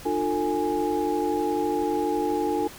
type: tone cluster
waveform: sine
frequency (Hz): 302.1 / 354.1 / 448.1 / 830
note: D4 / F4 / A4 / G#5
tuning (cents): +49 / +24 / +32 / -1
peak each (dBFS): -28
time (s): 0.05-2.68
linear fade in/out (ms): 10
effects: pink hiss -43 dBFS RMS until 2.78 s